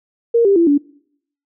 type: tone with pitch steps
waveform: sine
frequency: 466.2 / 396.6 / 337.4 / 287 Hz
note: A#4 / G4 / E4 / D4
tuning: 0 / +20 / +40 / -40 cents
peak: -9 dBFS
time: 0.34-0.78 s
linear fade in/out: 10 ms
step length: 110 ms
effects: noise-tail reverb RT60 0.7 s tail -25 dB re dry